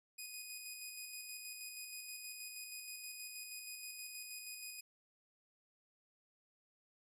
10% pulse tone with tremolo, 2489 Hz, D#7, in tune, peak -36 dBFS, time 0.18-4.81 s, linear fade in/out 10 ms, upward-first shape square, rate 6.3 Hz, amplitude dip 30%, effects resampled to 32000 Hz

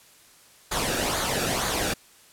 pink noise with flanger, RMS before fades -26 dBFS, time 0.71-1.94 s, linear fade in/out 10 ms, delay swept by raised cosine 0.36 to 0.99 ms, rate 2.1 Hz, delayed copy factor -0.55, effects white hiss -54 dBFS RMS until 2.32 s + low-pass 12000 Hz 12 dB/octave

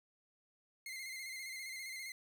sawtooth tone with vibrato, 2103 Hz, C7, 8 cents sharp, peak -40 dBFS, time 0.86-2.12 s, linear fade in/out 2 ms, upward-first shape square, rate 15 Hz, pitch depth 38 cents each way, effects none

